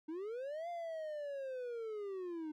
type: linear two-way sweep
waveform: triangle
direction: up then down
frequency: 301.1 to 700 to 301.1 Hz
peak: -38 dBFS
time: 0.08-2.52 s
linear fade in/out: 10 ms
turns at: 0.69 s
effects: none